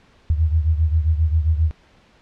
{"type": "beating tone pair", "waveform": "sine", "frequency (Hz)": [77.78, 85.28], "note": ["D#2", "F2"], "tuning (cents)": [0, -41], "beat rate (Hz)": 7.5, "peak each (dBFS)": [-16, -21], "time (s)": [0.3, 1.71], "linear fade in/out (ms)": 0, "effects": ["pink hiss -54 dBFS RMS until 2.21 s", "low-pass 4000 Hz 12 dB/octave"]}